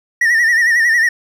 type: tone with vibrato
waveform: triangle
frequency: 1864.7 Hz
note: A#6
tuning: in tune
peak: -8 dBFS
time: 0.21-1.09 s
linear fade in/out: 5 ms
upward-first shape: sine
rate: 11 Hz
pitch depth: 79 cents each way
effects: none